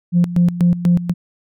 sine tone with tremolo, 174.61 Hz, F3, in tune, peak -8 dBFS, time 0.12-1.14 s, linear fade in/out 50 ms, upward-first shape square, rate 4.1 Hz, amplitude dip 80%, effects tanh soft clip ceiling -6 dBFS

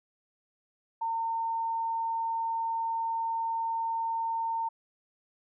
sine tone, 910 Hz, A#5, 42 cents flat, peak -28 dBFS, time 1.01-4.69 s, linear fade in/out 10 ms, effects none

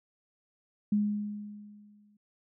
sine tone with exponential decay, 207.7 Hz, G#3, in tune, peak -22 dBFS, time 0.92-2.17 s, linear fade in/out 5 ms, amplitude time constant 270 ms, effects none

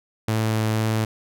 sawtooth tone with vibrato, 110 Hz, A2, in tune, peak -16 dBFS, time 0.28-1.05 s, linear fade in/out 5 ms, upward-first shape triangle, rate 2.1 Hz, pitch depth 9 cents each way, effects none

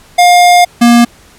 square tone pair in turn, 709 / 237.1 Hz, F5 / A#3, +26 / +30 cents, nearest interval octave + perfect fifth, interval 1896 cents, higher first, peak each -3 dBFS, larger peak neither, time 0.18-0.65 / 0.81-1.05 s, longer first, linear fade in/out 10 ms, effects pink hiss -41 dBFS RMS until 1.38 s + low-pass 12000 Hz 12 dB/octave

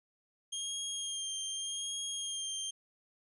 20% pulse tone with vibrato, 3221 Hz, G7, 46 cents sharp, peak -30 dBFS, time 0.52-2.71 s, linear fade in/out 10 ms, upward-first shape sine, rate 0.84 Hz, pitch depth 28 cents each way, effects resampled to 24000 Hz

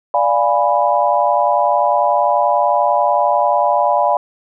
sine chord, D diminished seventh, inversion none, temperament equal with one note detuned, 587.3 / 698.5 / 827.7 / 987.8 Hz, D5 / F5 / Ab5 / Cb6, 0 / 0 / -6 / 0 cents, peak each -17 dBFS, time 0.14-4.17 s, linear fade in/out 2 ms, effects none

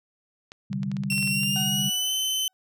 clicks, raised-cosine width 0.2 ms, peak -24 dBFS, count 11, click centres 0.519 / 0.73 / 0.832 / 0.916 / 0.968 / 1.036 / 1.124 / 1.18 / 1.227 / 1.275 / 1.433 s
sine chord, C suspended second, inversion none, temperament just, 130.81 / 147.16 / 196.22 Hz, C3 / D3 / G3, 0 / +4 / +2 cents, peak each -33 / -32 / -28 dBFS, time 0.7-1.9 s, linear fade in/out 10 ms
sawtooth tone with pitch glide, 2720 to 3053 Hz, F7 to G7, -46 to -46 cents, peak -21 dBFS, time 1.1-2.48 s, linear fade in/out 2 ms, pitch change +200 cents, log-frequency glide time 1.29-2.12 s
35% pulse tone with exponential decay, 754 Hz, F#5, 32 cents sharp, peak -31 dBFS, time 1.56-2.53 s, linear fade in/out 0 ms, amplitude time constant 210 ms
effects none

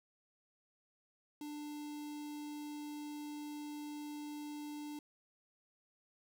square tone with notch filter, 296.3 Hz, D4, 15 cents sharp, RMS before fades -45 dBFS, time 1.41-4.99 s, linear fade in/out 2 ms, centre 1600 Hz, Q 1.2, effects none

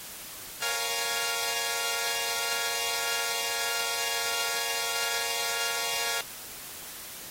5% pulse chord, Bb minor seventh, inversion none, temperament equal, 466.2 / 554.4 / 698.5 / 830.6 Hz, Bb4 / Db5 / F5 / Ab5, 0 / 0 / 0 / 0 cents, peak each -22 / -24 / -22 / -23 dBFS, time 0.62-6.21 s, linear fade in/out 2 ms, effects white hiss -42 dBFS RMS until 7.3 s + AAC 48 kbps

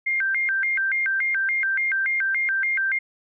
sine tone with vibrato, 1823 Hz, A#6, 39 cents flat, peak -20 dBFS, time 0.06-2.99 s, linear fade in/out 10 ms, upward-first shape square, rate 3.5 Hz, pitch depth 260 cents each way, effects none

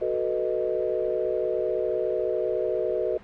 sine chord, B dominant seventh, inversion second, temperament equal, 370 / 440 / 493.9 / 622.3 Hz, F#4 / A4 / B4 / D#5, 0 / 0 / 0 / 0 cents, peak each -29 dBFS, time 0.01-3.18 s, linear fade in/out 10 ms, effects pink hiss -48 dBFS RMS until 3.23 s + low-pass 2000 Hz 12 dB/octave

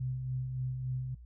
sine tone with tremolo, 128.5 Hz, C3, 31 cents flat, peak -31 dBFS, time 0-1.15 s, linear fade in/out 10 ms, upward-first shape sine, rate 3.5 Hz, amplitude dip 40%, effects noise-tail reverb RT60 0.1 s tail -21 dB re dry + added 60 Hz sine -48 dBFS peak until 1.25 s

